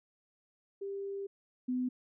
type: tone pair in turn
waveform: sine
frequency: 395.9 / 251.9 Hz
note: G4 / B3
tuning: +17 / +34 cents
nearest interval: minor sixth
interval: 783 cents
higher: first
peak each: -36 / -30 dBFS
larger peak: second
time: 0.81-1.27 / 1.68-1.89 s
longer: first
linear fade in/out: 10 ms
effects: none